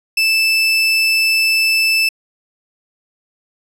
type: tone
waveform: 30% pulse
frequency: 2637 Hz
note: E7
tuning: in tune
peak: -9 dBFS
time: 0.17-2.09 s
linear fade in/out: 5 ms
effects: low-pass 12000 Hz 12 dB/octave